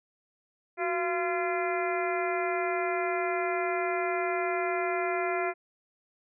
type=harmonic tone with a mistuned harmonic; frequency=343.6 Hz; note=F4; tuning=28 cents flat; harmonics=1 / 2 / 3 / 4 / 5 / 6 / 7; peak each=-31 / -31 / -38 / -36 / -40 / -37 / -39 dBFS; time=0.77-5.54 s; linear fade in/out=50 ms; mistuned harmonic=1; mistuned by=+120 cents; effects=none